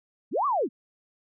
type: linear two-way sweep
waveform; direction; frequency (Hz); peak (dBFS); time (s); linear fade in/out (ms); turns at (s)
sine; up then down; 147.2 to 1200 to 186.7; -22; 0.31-0.69; 50; 0.46
effects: none